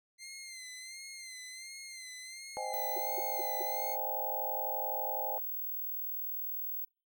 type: tone with vibrato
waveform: 15% pulse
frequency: 2083 Hz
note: C7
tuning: 8 cents flat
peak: -38 dBFS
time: 0.18-3.97 s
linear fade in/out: 50 ms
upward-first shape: sine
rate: 1.4 Hz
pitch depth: 59 cents each way
type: chord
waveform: sine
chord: Ab major seventh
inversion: first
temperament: just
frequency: 519.1 / 623 / 778.7 / 830.6 Hz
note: C5 / Eb5 / G5 / Ab5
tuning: -14 / +2 / -12 / 0 cents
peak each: -42 / -43 / -40 / -39 dBFS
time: 2.57-5.38 s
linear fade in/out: 0 ms
type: tone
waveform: sine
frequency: 15730 Hz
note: B9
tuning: 8 cents flat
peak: -35 dBFS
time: 2.73-6.85 s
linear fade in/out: 10 ms
type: tone bursts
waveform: sine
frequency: 370 Hz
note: F#4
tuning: in tune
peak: -38 dBFS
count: 4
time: 2.96-3.626 s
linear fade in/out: 5 ms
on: 24 ms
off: 190 ms
effects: noise-tail reverb RT60 0.3 s tail -26 dB re dry